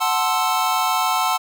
square chord, F# half-diminished seventh, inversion none, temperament equal, 740 / 880 / 1046.5 / 1318.5 Hz, F#5 / A5 / C6 / E6, 0 / 0 / 0 / 0 cents, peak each -24 dBFS, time 0-1.38 s, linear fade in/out 20 ms, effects none

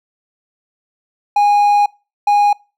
triangle tone bursts at uneven times, 822 Hz, G#5, 18 cents flat, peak -7 dBFS, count 2, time 1.36-1.86 / 2.27-2.53 s, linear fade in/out 5 ms, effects noise-tail reverb RT60 0.3 s tail -25 dB re dry

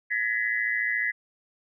sine tone cluster, 1693 / 1898 / 2012 Hz, G#6 / A#6 / B6, +33 / +31 / +32 cents, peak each -29 / -30 / -27 dBFS, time 0.1-1.12 s, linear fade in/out 20 ms, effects none

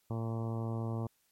harmonic tone, 113.8 Hz, A#2, 41 cents flat, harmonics 1 / 2 / 3 / 4 / 5 / 6 / 7 / 8 / 9 / 10, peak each -34 / -40 / -44 / -46 / -48 / -50 / -51 / -52 / -53 / -54 dBFS, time 0.1-1.07 s, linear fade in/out 5 ms, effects white hiss -73 dBFS RMS until 1.31 s + MP3 64 kbps

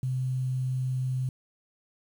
sine tone with quantisation, 129 Hz, C3, 24 cents flat, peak -26 dBFS, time 0.03-1.29 s, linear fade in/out 2 ms, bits 9, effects none

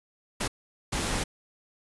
pink noise bursts at uneven times, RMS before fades -29 dBFS, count 2, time 0.4-0.48 / 0.92-1.24 s, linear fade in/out 10 ms, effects resampled to 24000 Hz

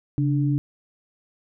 sine tone pair together, 138.61 / 293.7 Hz, C#3 / D4, 0 / 0 cents, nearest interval octave + minor second, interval 1300 cents, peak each -20 / -24 dBFS, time 0.18-0.58 s, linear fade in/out 0 ms, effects none

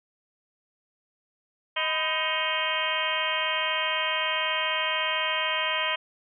harmonic tone with a mistuned harmonic, 313.8 Hz, D#4, 15 cents sharp, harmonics 2 / 3 / 4 / 5 / 6 / 7 / 8 / 9 / 10, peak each -34 / -32 / -36 / -36 / -33 / -33 / -33 / -34 / -31 dBFS, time 1.76-5.96 s, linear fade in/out 10 ms, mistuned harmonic 3, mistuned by +110 cents, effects none

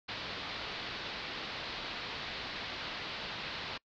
white low-pass noise, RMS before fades -41 dBFS, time 0.08-3.78 s, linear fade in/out 10 ms, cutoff 4500 Hz, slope 48 dB/octave, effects noise-tail reverb RT60 0.1 s tail -25 dB re dry

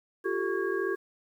sine tone cluster, 348.3 / 389.5 / 443.3 / 1115 / 1634 Hz, F4 / G4 / A4 / C#6 / G#6, -5 / -11 / +13 / +10 / -29 cents, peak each -33 / -30 / -35 / -39 / -35 dBFS, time 0.24-0.96 s, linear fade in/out 20 ms, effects 10-bit

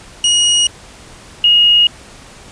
sawtooth / sine tone pair in turn, 2887 / 2871 Hz, F#7 / F7, -43 / +47 cents, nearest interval unison, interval 10 cents, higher first, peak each -6 dBFS, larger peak neither, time 0.24-0.67 / 1.44-1.87 s, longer neither, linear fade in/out 2 ms, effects pink hiss -38 dBFS RMS until 2.51 s + resampled to 22050 Hz

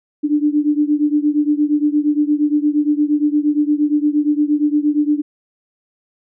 sine beating tone pair, 293.7 / 302.3 Hz, D4 / D#4, 0 / -50 cents, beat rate 8.6 Hz, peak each -15 / -17 dBFS, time 0.23-5.22 s, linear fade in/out 20 ms, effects none

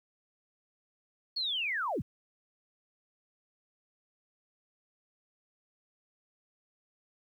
sine linear sweep, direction down, 4435 to 49.04 Hz, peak -30 dBFS, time 1.36-2.02 s, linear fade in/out 10 ms, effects 11-bit

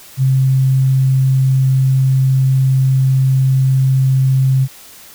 sine tone, 132.5 Hz, C3, 22 cents sharp, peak -9 dBFS, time 0.17-4.68 s, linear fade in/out 50 ms, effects white hiss -39 dBFS RMS until 5.14 s

